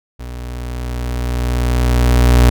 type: tone with level ramp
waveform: 35% pulse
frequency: 61 Hz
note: B1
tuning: 21 cents flat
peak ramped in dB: -25 to -4 dBFS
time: 0.19-2.5 s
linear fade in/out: 10 ms
effects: none